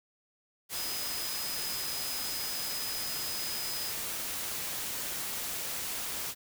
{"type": "tone in noise", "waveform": "sine", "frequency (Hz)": 5030, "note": "D#8", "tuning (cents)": 18, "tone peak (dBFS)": -38, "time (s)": [0.72, 3.94], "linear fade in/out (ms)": 50, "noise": "white", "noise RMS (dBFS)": -36, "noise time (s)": [0.69, 6.35], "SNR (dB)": -5, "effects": []}